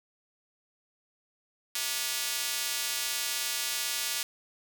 square tone with high-pass filter, 130.7 Hz, C3, 1 cent flat, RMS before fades -32 dBFS, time 1.75-4.23 s, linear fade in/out 2 ms, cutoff 3300 Hz, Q 0.6, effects none

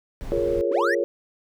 brown noise, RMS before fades -33 dBFS, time 0.21-0.61 s, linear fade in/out 0 ms
sine chord, Bb minor seventh, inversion second, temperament equal, 349.2 / 415.3 / 466.2 / 554.4 Hz, F4 / Ab4 / Bb4 / Db5, 0 / 0 / 0 / 0 cents, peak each -26 / -27 / -26 / -25 dBFS, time 0.32-1.04 s, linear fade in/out 0 ms
triangle linear sweep, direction up, 267.2 to 1975.5 Hz, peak -20 dBFS, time 0.71-0.95 s, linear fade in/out 10 ms
effects none

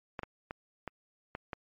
clicks, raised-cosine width 0.5 ms, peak -22 dBFS, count 6, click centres 0.192 / 0.233 / 0.509 / 0.877 / 1.351 / 1.532 s, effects MP3 32 kbps

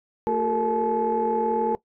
sine tone cluster, 225.7 / 366.7 / 419.5 / 458.1 / 861 Hz, A3 / F#4 / G#4 / A#4 / A5, +44 / -15 / +17 / -30 / -38 cents, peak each -29 / -30 / -31 / -23 / -24 dBFS, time 0.27-1.75 s, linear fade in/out 0 ms, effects noise-tail reverb RT60 0.1 s tail -20 dB re dry + tanh soft clip ceiling -13 dBFS

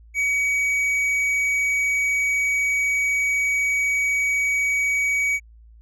sine tone with tanh clipping, 2264 Hz, C#7, 36 cents sharp, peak -20 dBFS, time 0.14-5.4 s, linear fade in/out 50 ms, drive 7 dB, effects added 56 Hz sine -45 dBFS peak until 5.81 s

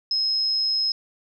sine tone, 5140 Hz, E8, 45 cents flat, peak -20 dBFS, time 0.11-0.92 s, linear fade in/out 2 ms, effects none

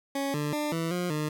20% pulse tone with pitch steps, 276.9 / 148.1 / 298.2 / 164.7 / 177.9 / 151.9 Hz, C#4 / D3 / D4 / E3 / F3 / D#3, -2 / +15 / +27 / -1 / +32 / -41 cents, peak -23 dBFS, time 0.15-1.29 s, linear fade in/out 5 ms, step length 190 ms, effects none

